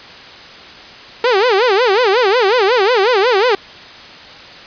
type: tone with vibrato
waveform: sawtooth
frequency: 440.1 Hz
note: A4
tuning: in tune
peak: -6 dBFS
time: 1.24-3.55 s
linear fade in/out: 2 ms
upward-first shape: sine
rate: 5.5 Hz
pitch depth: 260 cents each way
effects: white hiss -35 dBFS RMS until 4.66 s + resampled to 11025 Hz